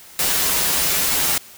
white noise with comb filter, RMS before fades -19 dBFS, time 0.19-1.38 s, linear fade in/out 2 ms, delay 8.9 ms, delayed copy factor -0.7, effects white hiss -43 dBFS RMS until 1.57 s

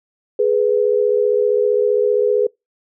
sine tone pair together, 418.6 / 493.9 Hz, G#4 / B4, +14 / 0 cents, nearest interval minor third, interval 286 cents, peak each -15 / -16 dBFS, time 0.39-2.47 s, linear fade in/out 5 ms, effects noise-tail reverb RT60 0.2 s tail -26 dB re dry

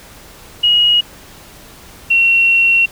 sine tone pair in turn, 2892 / 2730 Hz, F#7 / F7, -40 / -40 cents, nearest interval minor second, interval 100 cents, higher first, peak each -8 dBFS, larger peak neither, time 0.63-1.01 / 2.1-2.86 s, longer second, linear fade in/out 10 ms, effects pink hiss -39 dBFS RMS until 2.91 s

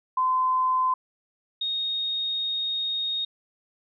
sine tone pair in turn, 1027 / 3722 Hz, C6 / A#7, -33 / -3 cents, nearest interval octave + minor seventh, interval 2230 cents, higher second, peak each -20 / -25 dBFS, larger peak first, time 0.17-0.94 / 1.61-3.25 s, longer second, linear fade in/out 5 ms, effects none

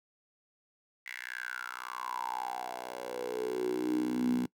10% pulse tone with high-pass filter sweep, 61.9 Hz, B1, 5 cents sharp, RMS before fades -35 dBFS, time 1.06-4.46 s, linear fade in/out 5 ms, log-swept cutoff 2000 to 220 Hz, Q 8.9, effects noise-tail reverb RT60 0.1 s tail -23 dB re dry

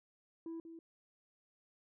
sine tone with echo, 329.6 Hz, E4, in tune, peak -39 dBFS, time 0.46-0.6 s, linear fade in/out 2 ms, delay 190 ms, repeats 1, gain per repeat -9 dB, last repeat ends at 0.79 s, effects tanh soft clip ceiling -40 dBFS

